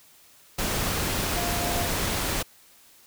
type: tone in noise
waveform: sine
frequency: 698.5 Hz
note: F5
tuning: in tune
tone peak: -31 dBFS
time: 1.36-1.88 s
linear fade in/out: 10 ms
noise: pink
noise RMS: -27 dBFS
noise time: 0.58-2.43 s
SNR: -7 dB
effects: white hiss -55 dBFS RMS until 3.06 s